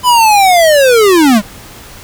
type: linear sweep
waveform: square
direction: down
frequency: 1012 to 193.8 Hz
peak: -5 dBFS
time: 0.03-1.42 s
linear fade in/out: 50 ms
effects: pink hiss -33 dBFS RMS until 2.03 s